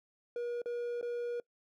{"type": "tone with dropouts", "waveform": "triangle", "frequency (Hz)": 479, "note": "A#4", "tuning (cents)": 47, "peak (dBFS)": -32, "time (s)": [0.36, 1.4], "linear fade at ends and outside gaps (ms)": 2, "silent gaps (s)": [[0.618, 0.658], [1.013, 1.027]], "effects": ["noise-tail reverb RT60 0.1 s tail -24 dB re dry"]}